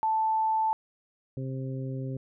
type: tone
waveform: sine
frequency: 880 Hz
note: A5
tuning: in tune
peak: -23 dBFS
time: 0.03-0.73 s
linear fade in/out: 0 ms
type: harmonic tone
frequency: 132.1 Hz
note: C3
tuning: 17 cents sharp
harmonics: 1 / 2 / 3 / 4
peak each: -32 / -38 / -42 / -44 dBFS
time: 1.37-2.17 s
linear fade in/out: 2 ms
effects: none